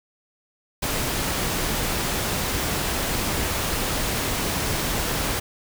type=noise; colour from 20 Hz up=pink; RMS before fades=-25 dBFS; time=0.82-5.4 s; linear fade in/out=10 ms; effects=none